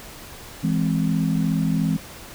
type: chord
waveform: sine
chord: E augmented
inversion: none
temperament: equal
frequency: 164.81 / 207.7 / 261.6 Hz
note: E3 / G#3 / B#3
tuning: 0 / 0 / 0 cents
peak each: -21 / -24 / -25 dBFS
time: 0.63-1.97 s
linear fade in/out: 10 ms
effects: pink hiss -40 dBFS RMS until 2.34 s